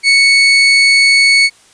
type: tone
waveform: 30% pulse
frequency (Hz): 2217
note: C#7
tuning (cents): 0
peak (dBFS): -3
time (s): 0.03-1.5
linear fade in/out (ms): 50
effects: white hiss -46 dBFS RMS until 1.73 s + resampled to 22050 Hz